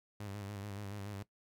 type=tone with vibrato; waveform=sawtooth; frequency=101.2 Hz; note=G#2; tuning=44 cents flat; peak=-38 dBFS; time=0.2-1.23 s; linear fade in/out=5 ms; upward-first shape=square; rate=7 Hz; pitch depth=46 cents each way; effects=noise-tail reverb RT60 0.1 s tail -18 dB re dry